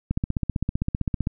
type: click train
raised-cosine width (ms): 5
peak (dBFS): -11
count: 19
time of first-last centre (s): 0.11-1.271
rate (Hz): 15.5
effects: none